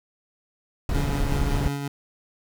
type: noise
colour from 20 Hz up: brown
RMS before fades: -24 dBFS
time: 0.89-1.68 s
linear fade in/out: 2 ms
type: tone with tremolo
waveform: 25% pulse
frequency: 141.2 Hz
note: C#3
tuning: 32 cents sharp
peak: -22 dBFS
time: 0.94-1.88 s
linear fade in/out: 5 ms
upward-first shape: sine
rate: 5.5 Hz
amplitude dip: 35%
effects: none